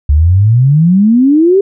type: exponential sweep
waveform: sine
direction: up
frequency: 69.3 to 405 Hz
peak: -4 dBFS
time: 0.09-1.61 s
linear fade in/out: 5 ms
effects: none